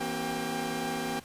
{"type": "tone cluster", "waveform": "sawtooth", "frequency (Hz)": [163.5, 236.5, 266.8, 382.9, 797], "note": ["E3", "A#3", "C4", "G4", "G5"], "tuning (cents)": [-14, 25, 34, -41, 28], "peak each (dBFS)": [-37, -32, -34, -34, -32], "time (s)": [0, 1.2], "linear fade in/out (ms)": 10, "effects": ["pink hiss -52 dBFS RMS until 1.24 s", "resampled to 32000 Hz"]}